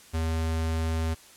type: tone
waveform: square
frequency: 80.9 Hz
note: E2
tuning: 32 cents flat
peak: -26 dBFS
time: 0.13-1.15 s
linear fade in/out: 20 ms
effects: white hiss -52 dBFS RMS until 1.36 s + low-pass 11000 Hz 12 dB/octave